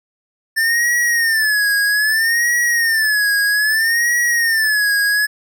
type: tone with vibrato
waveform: square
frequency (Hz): 1775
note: A6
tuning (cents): +15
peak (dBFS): -14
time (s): 0.56-5.27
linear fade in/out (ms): 20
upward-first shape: sine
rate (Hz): 0.62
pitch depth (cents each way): 130
effects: none